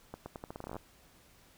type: accelerating click train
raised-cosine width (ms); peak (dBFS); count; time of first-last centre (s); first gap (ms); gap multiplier
1; -27; 15; 0.14-0.765; 120; 0.82
effects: pink hiss -62 dBFS RMS until 1.57 s